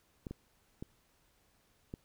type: clicks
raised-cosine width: 3 ms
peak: -28 dBFS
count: 4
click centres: 0.268 / 0.31 / 0.825 / 1.939 s
effects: pink hiss -71 dBFS RMS until 2.04 s